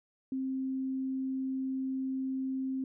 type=tone; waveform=sine; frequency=263.9 Hz; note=C4; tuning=15 cents sharp; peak=-31 dBFS; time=0.32-2.84 s; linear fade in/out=2 ms; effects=none